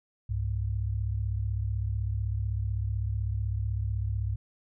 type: tone pair together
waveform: sine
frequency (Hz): 66.4 / 102.29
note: C2 / G#2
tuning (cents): +26 / -26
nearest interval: perfect fifth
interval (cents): 748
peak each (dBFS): -31 / -29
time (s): 0.29-4.36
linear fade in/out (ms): 10
effects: none